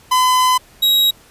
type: tone pair in turn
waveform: 45% pulse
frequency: 1013 / 3825 Hz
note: B5 / A#7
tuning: +44 / +44 cents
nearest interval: octave + major seventh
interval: 2300 cents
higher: second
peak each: -11 dBFS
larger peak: neither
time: 0.11-0.58 / 0.82-1.11 s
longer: first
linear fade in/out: 10 ms
effects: pink hiss -47 dBFS RMS until 1.3 s + resampled to 32000 Hz